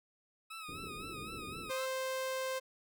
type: tone with vibrato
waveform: 20% pulse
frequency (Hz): 1277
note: D#6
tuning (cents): +45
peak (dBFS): -39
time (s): 0.5-1.86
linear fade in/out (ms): 10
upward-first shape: sine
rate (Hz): 3.9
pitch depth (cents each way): 72
type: low-pass noise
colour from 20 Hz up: white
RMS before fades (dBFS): -48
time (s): 0.68-1.71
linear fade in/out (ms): 10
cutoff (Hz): 450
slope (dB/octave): 48
type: tone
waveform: sawtooth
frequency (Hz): 523.3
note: C5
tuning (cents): 0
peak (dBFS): -31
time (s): 1.69-2.6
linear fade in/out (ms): 20
effects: none